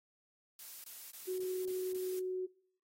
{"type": "noise bursts", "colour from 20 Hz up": "blue", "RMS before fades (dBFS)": -49, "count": 6, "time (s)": [0.59, 2.195], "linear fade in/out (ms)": 2, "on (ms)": 250, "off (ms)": 21}
{"type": "tone", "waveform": "sine", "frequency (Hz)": 370, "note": "F#4", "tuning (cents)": 0, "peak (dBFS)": -34, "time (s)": [1.27, 2.47], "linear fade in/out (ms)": 20}
{"effects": ["noise-tail reverb RT60 0.6 s tail -22 dB re dry", "AAC 48 kbps"]}